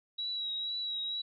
sine tone with vibrato, 3877 Hz, B7, 33 cents flat, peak -33 dBFS, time 0.18-1.22 s, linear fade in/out 10 ms, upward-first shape triangle, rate 2.1 Hz, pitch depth 35 cents each way, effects none

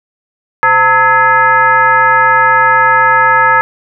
sine tone with frequency modulation, 1293 Hz, E6, 34 cents flat, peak -5 dBFS, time 0.63-3.61 s, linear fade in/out 0 ms, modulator 389 Hz, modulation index 1.4, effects none

